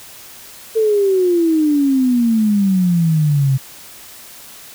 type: exponential sweep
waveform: sine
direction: down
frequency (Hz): 450 to 130.81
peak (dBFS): -11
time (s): 0.75-3.58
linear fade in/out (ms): 20
effects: white hiss -38 dBFS RMS until 4.74 s